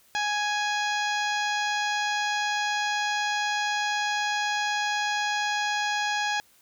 harmonic tone with a mistuned harmonic, 832 Hz, G#5, 3 cents sharp, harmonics 1 / 2 / 3 / 4 / 5 / 6 / 7 / 8, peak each -28 / -29 / -34 / -35 / -38 / -39 / -44 / -41 dBFS, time 0.15-6.4 s, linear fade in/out 0 ms, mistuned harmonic 5, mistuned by -17 cents, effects white hiss -60 dBFS RMS until 6.61 s

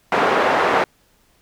pink band-pass noise, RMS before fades -17 dBFS, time 0.12-0.84 s, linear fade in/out 2 ms, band 460 to 1500 Hz, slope 12 dB/octave, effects pink hiss -59 dBFS RMS until 1.41 s

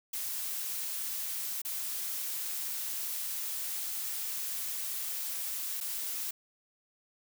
blue noise with dropouts, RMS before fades -36 dBFS, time 0.13-6.31 s, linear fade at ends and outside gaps 5 ms, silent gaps 1.618-1.649 / 5.804-5.809 s, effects none

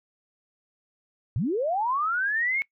sine linear sweep, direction up, 92.5 to 2217 Hz, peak -23 dBFS, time 1.36-2.62 s, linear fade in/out 0 ms, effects noise-tail reverb RT60 0.1 s tail -22 dB re dry

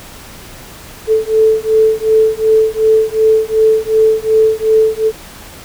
sine beating tone pair, 437.7 / 440.4 Hz, A4 / A4, -9 / +2 cents, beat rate 2.7 Hz, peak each -11 dBFS, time 1.07-5.12 s, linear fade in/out 50 ms, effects pink hiss -34 dBFS RMS until 5.64 s

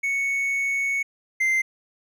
triangle tone pair in turn, 2217 / 2083 Hz, C#7 / C7, 0 / -8 cents, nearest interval minor second, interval 108 cents, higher first, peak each -20 / -17 dBFS, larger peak second, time 0.03-1.03 / 1.4-1.62 s, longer first, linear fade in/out 10 ms, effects none

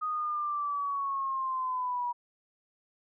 sine linear sweep, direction down, 1249 to 962 Hz, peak -29 dBFS, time 0.01-2.13 s, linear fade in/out 20 ms, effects none

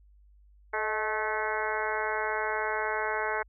harmonic tone with a mistuned harmonic, 216.4 Hz, A3, 29 cents flat, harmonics 2 / 3 / 4 / 5 / 6 / 7 / 8 / 9 / 10, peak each -35 / -37 / -34 / -37 / -40 / -34 / -39 / -39 / -39 dBFS, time 0.73-3.43 s, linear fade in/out 10 ms, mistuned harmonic 3, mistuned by -38 cents, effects added 50 Hz sine -55 dBFS peak until 3.48 s

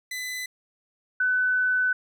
sawtooth / sine tone pair in turn, 2007 / 1503.6 Hz, B6 / F#6, +27 / +27 cents, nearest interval perfect fourth, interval 500 cents, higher first, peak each -27 / -20 dBFS, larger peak second, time 0.11-0.46 / 1.2-1.93 s, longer second, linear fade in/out 5 ms, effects none

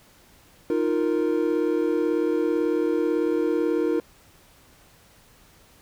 triangle chord, Eb suspended second, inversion none, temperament equal, 311.1 / 349.2 / 466.2 Hz, Eb4 / F4 / Bb4, 0 / 0 / 0 cents, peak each -23 dBFS, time 0.7-4 s, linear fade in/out 2 ms, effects pink hiss -55 dBFS RMS until 5.81 s

